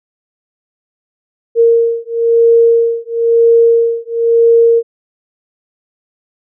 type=beating tone pair; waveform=sine; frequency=462.6 / 463.6 Hz; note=A#4 / A#4; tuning=-13 / -10 cents; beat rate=1 Hz; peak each=-10 dBFS; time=1.55-4.83 s; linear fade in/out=50 ms; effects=none